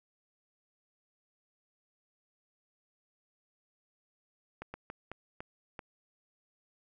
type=slowing click train; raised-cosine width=0.5 ms; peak=-26 dBFS; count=6; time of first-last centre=4.62-5.792 s; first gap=120 ms; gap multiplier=1.34; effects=none